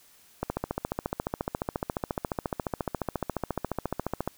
click train, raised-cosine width 1 ms, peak -14 dBFS, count 56, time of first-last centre 0.43-4.276 s, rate 14.3 Hz, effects white hiss -58 dBFS RMS until 4.37 s

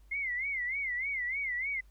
sine tone with vibrato, 2093 Hz, C7, in tune, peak -31 dBFS, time 0.11-1.81 s, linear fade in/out 10 ms, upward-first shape sine, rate 3.3 Hz, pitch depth 140 cents each way, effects added 50 Hz sine -55 dBFS peak until 1.9 s + pink hiss -71 dBFS RMS until 1.9 s

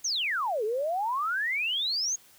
sine exponential two-way sweep, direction down then up, 6710 to 411.3 to 6710 Hz, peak -26 dBFS, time 0.04-2.16 s, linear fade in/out 10 ms, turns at 0.64 s, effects white hiss -57 dBFS RMS until 2.38 s

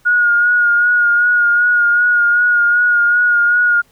sine tone with vibrato, 1436 Hz, F6, 48 cents sharp, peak -9 dBFS, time 0.05-3.82 s, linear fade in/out 20 ms, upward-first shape sine, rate 2.6 Hz, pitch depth 26 cents each way, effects pink hiss -54 dBFS RMS until 3.91 s

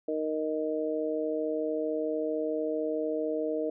harmonic tone, 155.56 Hz, D#3, in tune, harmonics 2 / 3 / 4, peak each -33 / -31 / -33 dBFS, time 0.08-3.7 s, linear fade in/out 5 ms, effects none

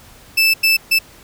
30% pulse tone bursts at uneven times, 2637 Hz, E7, in tune, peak -8 dBFS, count 3, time 0.37-0.54 / 0.63-0.77 / 0.91-0.99 s, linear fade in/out 10 ms, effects pink hiss -44 dBFS RMS until 1.23 s

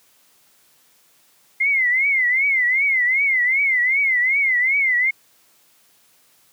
sine tone with vibrato, 2093 Hz, C7, in tune, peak -15 dBFS, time 1.6-5.11 s, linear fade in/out 10 ms, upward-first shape triangle, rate 2.6 Hz, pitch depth 160 cents each way, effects white hiss -57 dBFS RMS until 6.52 s + high-pass 100 Hz 12 dB/octave

